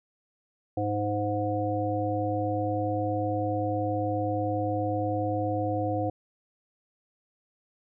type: harmonic tone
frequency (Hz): 103.83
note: G#2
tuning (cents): 0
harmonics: 1 / 3 / 5 / 7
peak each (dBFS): -31 / -31 / -31 / -31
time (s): 0.77-6.1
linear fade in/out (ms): 5
effects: none